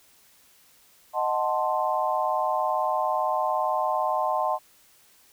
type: chord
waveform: sine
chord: D# diminished seventh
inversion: none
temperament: equal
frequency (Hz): 622.3 / 740 / 880 / 1046.5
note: D#5 / F#5 / A5 / C6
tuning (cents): 0 / 0 / 0 / 0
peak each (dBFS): -28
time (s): 1.13-4.59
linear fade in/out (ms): 50
effects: white hiss -58 dBFS RMS until 5.32 s